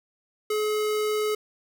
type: tone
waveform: square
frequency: 425.6 Hz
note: G#4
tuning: 42 cents sharp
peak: -24 dBFS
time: 0.5-1.35 s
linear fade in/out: 5 ms
effects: none